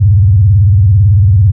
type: tone with vibrato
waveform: sine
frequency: 98.1 Hz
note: G2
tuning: 2 cents sharp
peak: -3 dBFS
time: 0-1.52 s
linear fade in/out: 20 ms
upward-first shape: square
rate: 18 Hz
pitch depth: 180 cents each way
effects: none